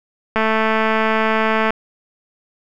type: click train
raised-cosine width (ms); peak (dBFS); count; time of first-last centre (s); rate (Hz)
0.5; -3; 297; 0.36-1.705; 220
effects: none